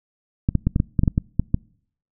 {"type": "clicks", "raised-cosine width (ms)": 5, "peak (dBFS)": -5, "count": 11, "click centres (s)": [0.489, 0.553, 0.67, 0.761, 0.801, 0.992, 1.035, 1.078, 1.179, 1.396, 1.544], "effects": ["noise-tail reverb RT60 0.6 s tail -26 dB re dry"]}